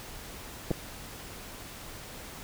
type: clicks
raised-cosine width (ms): 2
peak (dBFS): -18 / -14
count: 2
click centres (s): 0.707 / 0.713
effects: pink hiss -44 dBFS RMS until 2.43 s